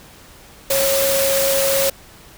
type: tone in noise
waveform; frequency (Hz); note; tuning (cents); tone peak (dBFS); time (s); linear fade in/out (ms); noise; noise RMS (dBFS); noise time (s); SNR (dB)
sine; 547; C#5; -23; -17; 0.7-1.9; 5; white; -20; 0.7-1.9; 0
effects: pink hiss -44 dBFS RMS until 2.37 s